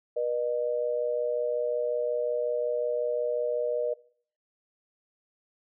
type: tone pair together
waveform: sine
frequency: 483 / 608.5 Hz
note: B4 / D#5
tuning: -39 / -39 cents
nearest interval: major third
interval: 400 cents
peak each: -28 / -29 dBFS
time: 0.16-3.94 s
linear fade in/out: 10 ms
effects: noise-tail reverb RT60 0.5 s tail -21 dB re dry